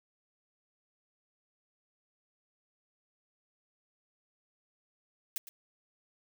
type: noise with echo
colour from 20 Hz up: blue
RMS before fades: -35 dBFS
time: 5.36-5.38 s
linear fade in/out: 0 ms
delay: 110 ms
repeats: 1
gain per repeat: -13 dB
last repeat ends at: 5.49 s
effects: none

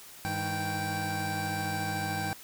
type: tone cluster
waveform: 25% pulse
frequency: 101.7 / 159.2 / 782 Hz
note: G#2 / D#3 / G5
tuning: -36 / +40 / -4 cents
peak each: -32 / -34 / -29 dBFS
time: 0.25-2.33 s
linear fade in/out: 0 ms
effects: white hiss -49 dBFS RMS until 2.43 s

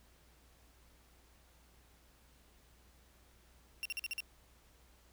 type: tone bursts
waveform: 35% pulse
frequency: 2748 Hz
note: F7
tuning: 29 cents flat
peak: -35 dBFS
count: 6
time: 3.83-4.204 s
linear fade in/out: 0 ms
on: 24 ms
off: 46 ms
effects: added 60 Hz sine -65 dBFS peak until 5.12 s + pink hiss -67 dBFS RMS until 5.12 s

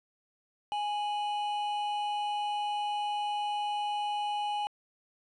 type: tone pair together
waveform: triangle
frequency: 830 / 2958 Hz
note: G#5 / F#7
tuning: -1 / -1 cents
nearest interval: octave + minor seventh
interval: 2200 cents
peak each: -28 / -40 dBFS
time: 0.72-4.67 s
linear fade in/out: 0 ms
effects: resampled to 24000 Hz + 11-bit

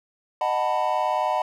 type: chord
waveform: triangle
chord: B dominant seventh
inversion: first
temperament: just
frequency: 617.4 / 740.8 / 889 / 987.8 Hz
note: D#5 / F#5 / A5 / B5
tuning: -14 / +2 / +18 / 0 cents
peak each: -25 / -24 / -25 / -25 dBFS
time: 0.41-1.42 s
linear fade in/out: 2 ms
effects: none

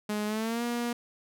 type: tone with pitch glide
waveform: sawtooth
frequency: 210 to 238.5 Hz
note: G#3 to A#3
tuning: +19 to +40 cents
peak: -25 dBFS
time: 0.09-0.93 s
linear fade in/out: 5 ms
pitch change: +221 cents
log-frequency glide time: 0.26-0.63 s
effects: none

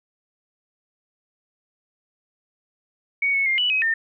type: tone with pitch steps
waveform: sine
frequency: 2236 / 2204 / 2115 / 2958 / 2538 / 1811 Hz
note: C#7 / C#7 / C7 / F#7 / D#7 / A6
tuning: +14 / -11 / +18 / -1 / +34 / +49 cents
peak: -18 dBFS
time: 3.22-3.94 s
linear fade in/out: 5 ms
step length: 120 ms
effects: none

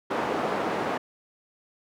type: band-pass noise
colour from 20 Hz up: white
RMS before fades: -28 dBFS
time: 0.1-0.98 s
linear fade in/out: 10 ms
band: 220 to 880 Hz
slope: 12 dB/octave
effects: none

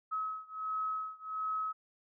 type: beating tone pair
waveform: sine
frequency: 1281 / 1282.4 Hz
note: E6 / E6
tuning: -50 / -48 cents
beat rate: 1.4 Hz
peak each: -37 / -38 dBFS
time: 0.11-1.73 s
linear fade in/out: 20 ms
effects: none

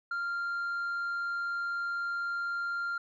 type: tone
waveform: sine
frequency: 1392 Hz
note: F6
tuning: 6 cents flat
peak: -28 dBFS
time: 0.11-2.98 s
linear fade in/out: 5 ms
effects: tanh soft clip ceiling -30 dBFS

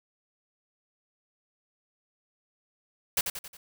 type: noise with echo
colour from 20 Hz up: white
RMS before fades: -25 dBFS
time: 3.17-3.21 s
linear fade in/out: 5 ms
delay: 90 ms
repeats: 4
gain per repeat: -6 dB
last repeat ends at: 3.57 s
effects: none

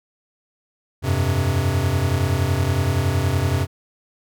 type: chord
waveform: square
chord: F suspended second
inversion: none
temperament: equal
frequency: 87.31 / 98 / 130.81 Hz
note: F2 / G2 / C3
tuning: 0 / 0 / 0 cents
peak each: -23 dBFS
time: 1.02-3.67 s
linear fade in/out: 50 ms
effects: none

